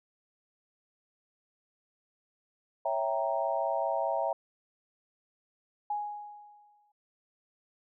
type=chord; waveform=sine; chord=C# diminished seventh; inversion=none; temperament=equal; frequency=554.4 / 659.3 / 784 / 932.3 Hz; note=C#5 / E5 / G5 / Bb5; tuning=0 / 0 / 0 / 0 cents; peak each=-34 / -31 / -34 / -34 dBFS; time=2.85-4.33 s; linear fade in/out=5 ms
type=tone with exponential decay; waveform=sine; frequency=830.6 Hz; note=G#5; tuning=in tune; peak=-28 dBFS; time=5.9-6.92 s; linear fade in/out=5 ms; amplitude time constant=220 ms
effects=none